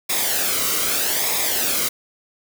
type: noise with flanger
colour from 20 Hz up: white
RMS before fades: -21 dBFS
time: 0.09-1.89 s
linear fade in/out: 10 ms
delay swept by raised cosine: 0.67 to 1.19 ms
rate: 0.81 Hz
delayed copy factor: -0.6
effects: none